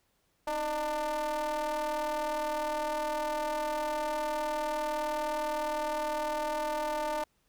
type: ring-modulated tone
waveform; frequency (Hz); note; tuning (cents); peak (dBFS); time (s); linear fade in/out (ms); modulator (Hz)
square; 146.83; D3; 0; -28; 0.47-7.24; 5; 754
effects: pink hiss -73 dBFS RMS until 7.48 s